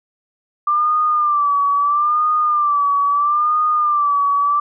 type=tone with vibrato; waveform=sine; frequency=1181 Hz; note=D6; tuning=9 cents sharp; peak=-13 dBFS; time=0.67-4.6 s; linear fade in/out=5 ms; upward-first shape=sine; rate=0.76 Hz; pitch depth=70 cents each way; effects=none